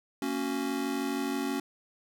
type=chord; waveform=square; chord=F# major; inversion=first; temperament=just; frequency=231.2 / 277.5 / 370 Hz; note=A#3 / C#4 / F#4; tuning=-14 / +2 / 0 cents; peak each=-37 / -32 / -37 dBFS; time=0.22-1.6 s; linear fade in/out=2 ms; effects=none